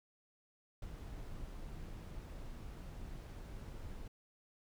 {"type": "noise with ADSR envelope", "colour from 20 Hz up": "brown", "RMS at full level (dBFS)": -43, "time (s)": [0.82, 4.08], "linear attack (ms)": 4, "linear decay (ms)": 32, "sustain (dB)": -4, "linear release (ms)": 4, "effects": []}